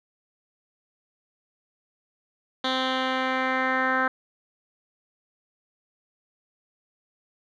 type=tone with low-pass filter sweep; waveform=10% pulse; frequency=260 Hz; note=C4; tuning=11 cents flat; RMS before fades=-25 dBFS; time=2.64-4.08 s; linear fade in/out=5 ms; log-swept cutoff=3600 to 1600 Hz; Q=3.7; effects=none